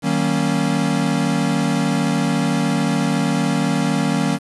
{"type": "chord", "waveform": "square", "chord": "D# minor seventh", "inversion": "none", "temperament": "equal with one note detuned", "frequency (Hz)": [155.56, 189.21, 233.1, 277.2], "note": ["D#3", "F#3", "A#3", "C#4"], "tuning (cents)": [0, 39, 0, 0], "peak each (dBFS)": -23, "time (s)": [0.02, 4.39], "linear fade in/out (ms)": 50, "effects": ["resampled to 24000 Hz", "7-bit"]}